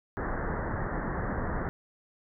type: low-pass noise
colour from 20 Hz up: pink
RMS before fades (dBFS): -32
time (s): 0.17-1.69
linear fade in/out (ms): 0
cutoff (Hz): 1900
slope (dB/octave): 96
effects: none